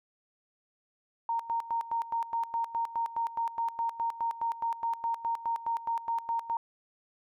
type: tone with tremolo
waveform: sine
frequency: 924 Hz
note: A#5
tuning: 16 cents flat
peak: -27 dBFS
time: 1.29-6.57 s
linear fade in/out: 2 ms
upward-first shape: square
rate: 4.8 Hz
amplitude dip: 80%
effects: none